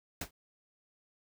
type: noise with exponential decay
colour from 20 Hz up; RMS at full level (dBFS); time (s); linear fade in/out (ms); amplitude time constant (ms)
pink; -32; 0.21-0.31; 5; 21
effects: none